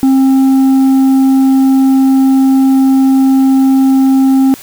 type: tone with tanh clipping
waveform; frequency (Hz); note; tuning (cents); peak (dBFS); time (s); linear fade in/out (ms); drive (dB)
sine; 266.7; C4; +33; -6; 0.03-4.54; 0; 5
effects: white hiss -33 dBFS RMS until 4.62 s